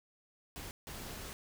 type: noise bursts at uneven times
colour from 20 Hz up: pink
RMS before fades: -45 dBFS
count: 2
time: 0.56-0.71 / 0.87-1.33 s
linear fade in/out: 0 ms
effects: none